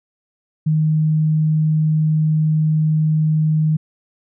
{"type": "tone", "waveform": "sine", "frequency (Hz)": 155.56, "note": "D#3", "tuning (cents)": 0, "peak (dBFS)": -13, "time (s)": [0.66, 3.77], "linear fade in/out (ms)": 10, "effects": []}